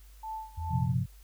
sine tone with tremolo, 879 Hz, A5, 2 cents flat, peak -34 dBFS, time 0.23-0.94 s, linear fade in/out 5 ms, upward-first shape sine, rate 2.5 Hz, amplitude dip 90%
sine exponential sweep, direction up, 80.2 to 101.2 Hz, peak -33 dBFS, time 0.57-1.06 s, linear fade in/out 10 ms
sine chord, Bb suspended second, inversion none, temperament equal, 116.54 / 130.81 / 174.61 Hz, Bb2 / C3 / F3, 0 / 0 / 0 cents, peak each -33 / -28 / -33 dBFS, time 0.69-1.06 s, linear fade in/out 50 ms
effects added 50 Hz sine -50 dBFS peak until 1.23 s + white hiss -62 dBFS RMS until 1.23 s

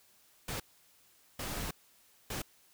pink noise bursts at uneven times, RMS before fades -38 dBFS, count 3, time 0.48-0.6 / 1.39-1.71 / 2.3-2.42 s, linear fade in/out 5 ms, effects white hiss -65 dBFS RMS until 2.73 s

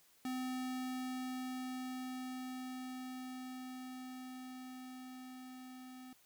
square tone with level ramp, 255.9 Hz, C4, 38 cents flat, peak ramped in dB -38 to -51 dBFS, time 0.25-6.13 s, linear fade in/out 2 ms, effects white hiss -68 dBFS RMS until 6.25 s

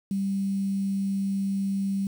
sine tone with quantisation, 196 Hz, G3, in tune, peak -24 dBFS, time 0.11-2.07 s, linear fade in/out 2 ms, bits 8, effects none

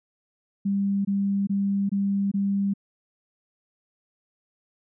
sine tone bursts, 198.5 Hz, G3, 22 cents sharp, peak -21 dBFS, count 5, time 0.65-2.738 s, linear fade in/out 10 ms, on 400 ms, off 22 ms, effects none

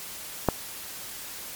click, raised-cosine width 1 ms, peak -5 dBFS, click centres 0.487 s, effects white hiss -39 dBFS RMS until 1.55 s + MP3 96 kbps

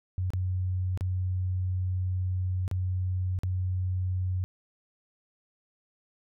sine tone with dropouts, 92.1 Hz, F#2, 7 cents flat, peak -26 dBFS, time 0.18-4.44 s, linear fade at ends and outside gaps 0 ms, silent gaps 0.304-0.335 / 0.975-1.009 / 2.679-2.713 / 3.389-3.434 s, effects none

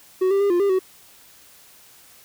triangle tone with pitch steps, 372.8 / 394.6 / 402.9 / 350.7 / 400 / 375.1 Hz, F#4 / G4 / G4 / F4 / G4 / F#4, +13 / +11 / +48 / +7 / +35 / +24 cents, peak -14 dBFS, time 0.21-0.792 s, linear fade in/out 10 ms, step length 97 ms, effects white hiss -50 dBFS RMS until 2.24 s

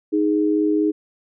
sine tone pair together, 311.1 / 415.3 Hz, D#4 / G#4, 0 / 0 cents, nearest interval perfect fourth, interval 500 cents, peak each -17 / -21 dBFS, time 0.12-0.92 s, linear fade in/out 20 ms, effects none

